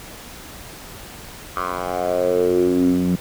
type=tone with band-pass filter sweep; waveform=10% pulse; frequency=90 Hz; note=F#2; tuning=47 cents flat; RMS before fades=-19 dBFS; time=1.56-3.16 s; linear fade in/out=10 ms; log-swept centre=1200 to 190 Hz; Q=5.2; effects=pink hiss -38 dBFS RMS until 3.2 s